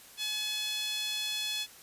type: tone with high-pass filter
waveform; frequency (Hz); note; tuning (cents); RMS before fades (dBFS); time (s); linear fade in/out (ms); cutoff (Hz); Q
sawtooth; 853; G#5; +46; -34; 0.17-1.67; 50; 3300; 3.2
effects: white hiss -53 dBFS RMS until 1.82 s + resampled to 32000 Hz